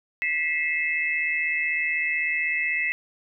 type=tone cluster; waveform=sine; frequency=1963 / 2119 / 2613 Hz; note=B6 / C7 / E7; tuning=-11 / +21 / -16 cents; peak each=-27 dBFS; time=0.22-2.92 s; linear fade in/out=0 ms; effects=none